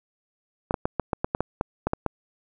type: clicks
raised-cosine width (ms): 1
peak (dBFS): -9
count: 12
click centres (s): 0.709 / 0.742 / 0.855 / 0.997 / 1.132 / 1.245 / 1.349 / 1.406 / 1.611 / 1.87 / 1.934 / 2.063
effects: none